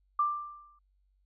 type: tone with exponential decay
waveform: sine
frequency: 1182 Hz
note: D6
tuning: 11 cents sharp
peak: -22 dBFS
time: 0.19-0.79 s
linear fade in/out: 5 ms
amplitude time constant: 130 ms
effects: added 48 Hz sine -67 dBFS peak until 1.25 s